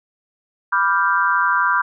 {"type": "chord", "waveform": "sine", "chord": "G dominant seventh", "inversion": "first", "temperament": "equal", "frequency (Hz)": [987.8, 1174.7, 1396.9, 1568], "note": ["B5", "D6", "F6", "G6"], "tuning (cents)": [0, 0, 0, 0], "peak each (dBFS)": -20, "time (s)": [0.72, 1.82], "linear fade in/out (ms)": 10, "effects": []}